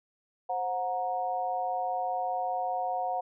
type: tone with amplitude modulation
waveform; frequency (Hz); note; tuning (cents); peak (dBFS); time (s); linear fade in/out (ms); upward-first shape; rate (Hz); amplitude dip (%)
sine; 730; F#5; -24; -24; 0.49-3.21; 10; sine; 205; 90
effects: none